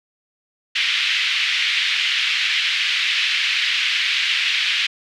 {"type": "band-pass noise", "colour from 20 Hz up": "white", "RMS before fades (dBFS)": -20, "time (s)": [0.75, 4.87], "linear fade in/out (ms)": 10, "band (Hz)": [2000, 3400], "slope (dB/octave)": 24, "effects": []}